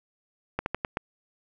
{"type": "slowing click train", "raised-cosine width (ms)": 0.5, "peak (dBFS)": -12, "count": 5, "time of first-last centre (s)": [0.59, 0.971], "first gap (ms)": 71, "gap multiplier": 1.2, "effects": []}